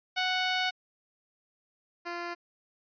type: tone pair in turn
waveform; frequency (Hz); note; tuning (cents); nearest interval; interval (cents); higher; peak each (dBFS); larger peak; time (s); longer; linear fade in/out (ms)
10% pulse; 740 / 346; F#5 / F4; 0 / -16; octave + minor second; 1316; first; -18 / -26; first; 0.16-0.71 / 2.05-2.35; first; 20
effects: resampled to 11025 Hz